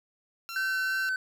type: tone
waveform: 15% pulse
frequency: 1362 Hz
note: F6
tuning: 44 cents flat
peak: -30 dBFS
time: 0.49-1.09 s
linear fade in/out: 0 ms
type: tone with vibrato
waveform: triangle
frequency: 1532 Hz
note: G6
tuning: 40 cents flat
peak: -25 dBFS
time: 0.56-1.16 s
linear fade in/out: 2 ms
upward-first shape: sine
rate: 3 Hz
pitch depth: 10 cents each way
effects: none